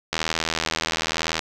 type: click train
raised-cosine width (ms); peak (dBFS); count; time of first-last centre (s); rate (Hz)
0.2; -5; 103; 0.13-1.392; 80.8
effects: none